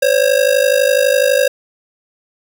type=ring-modulated tone; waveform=square; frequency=540 Hz; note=C#5; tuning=45 cents flat; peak=-8 dBFS; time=0.02-1.48 s; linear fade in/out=5 ms; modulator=26 Hz; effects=none